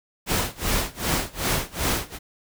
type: noise with tremolo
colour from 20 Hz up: pink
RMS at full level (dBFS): -22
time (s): 0.26-2.19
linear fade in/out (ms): 50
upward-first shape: sine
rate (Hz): 2.6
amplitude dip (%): 95
effects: none